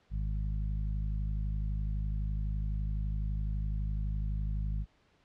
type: harmonic tone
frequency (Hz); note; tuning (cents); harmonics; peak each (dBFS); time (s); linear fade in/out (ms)
51.91; G#1; 0; 1 / 2 / 3 / 4; -31 / -39 / -41 / -49; 0.1-4.86; 50
effects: pink hiss -68 dBFS RMS until 5.24 s + low-pass 4000 Hz 12 dB/octave